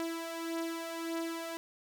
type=beating tone pair; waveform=sawtooth; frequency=329.6 / 331.3 Hz; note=E4 / E4; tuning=0 / +9 cents; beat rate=1.7 Hz; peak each=-37 / -33 dBFS; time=0-1.57 s; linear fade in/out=0 ms; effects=none